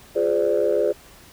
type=chord; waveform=sine; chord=D half-diminished seventh; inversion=first; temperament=equal with one note detuned; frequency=349.2 / 415.3 / 514.3 / 587.3 Hz; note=F4 / Ab4 / C5 / D5; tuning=0 / 0 / -30 / 0 cents; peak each=-25 / -21 / -22 / -22 dBFS; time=0.15-0.93 s; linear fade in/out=20 ms; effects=tanh soft clip ceiling -10 dBFS + pink hiss -48 dBFS RMS until 1.32 s